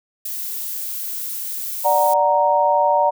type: noise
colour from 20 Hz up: violet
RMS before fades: -27 dBFS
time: 0.25-2.14 s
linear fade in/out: 5 ms
type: chord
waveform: sine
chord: D augmented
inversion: none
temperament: equal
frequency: 587.3 / 740 / 932.3 Hz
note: D5 / F#5 / A#5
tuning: 0 / 0 / 0 cents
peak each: -18 / -20 / -16 dBFS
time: 1.84-3.11 s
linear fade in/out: 20 ms
effects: none